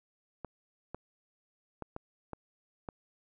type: clicks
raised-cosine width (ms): 1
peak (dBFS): -25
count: 6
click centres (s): 0.447 / 0.946 / 1.823 / 1.964 / 2.333 / 2.888
effects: none